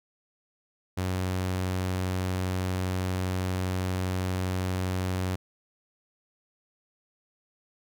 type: tone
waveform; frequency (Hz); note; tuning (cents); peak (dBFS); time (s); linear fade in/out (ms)
sawtooth; 92.5; F#2; 0; -23; 0.97-5.36; 10
effects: none